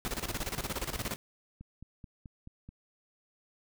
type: noise with tremolo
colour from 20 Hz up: pink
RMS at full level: -34 dBFS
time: 0.05-1.16 s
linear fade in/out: 0 ms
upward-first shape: square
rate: 17 Hz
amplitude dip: 75%
type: click train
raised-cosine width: 5 ms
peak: -34 dBFS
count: 6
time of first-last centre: 1.61-2.69 s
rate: 4.63 Hz
effects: none